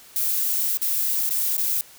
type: noise with dropouts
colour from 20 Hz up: violet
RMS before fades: -23 dBFS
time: 0.16-1.81 s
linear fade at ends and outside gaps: 1 ms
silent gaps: 0.772-0.817 / 1.293-1.307 / 1.568-1.579 s
effects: white hiss -48 dBFS RMS until 1.98 s